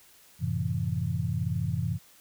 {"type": "chord", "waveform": "sine", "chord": "F# half-diminished seventh", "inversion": "none", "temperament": "just", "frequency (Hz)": [92.5, 111, 133.2, 166.5], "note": ["F#2", "A2", "C3", "E3"], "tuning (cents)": [0, 16, 31, 18], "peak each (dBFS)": -32, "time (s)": [0.39, 1.99], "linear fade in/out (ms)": 50, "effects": ["white hiss -57 dBFS RMS until 2.2 s"]}